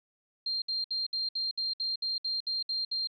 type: tone bursts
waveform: sine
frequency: 4186 Hz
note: C8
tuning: in tune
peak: -29 dBFS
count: 12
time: 0.46-3.073 s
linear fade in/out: 5 ms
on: 160 ms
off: 63 ms
effects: none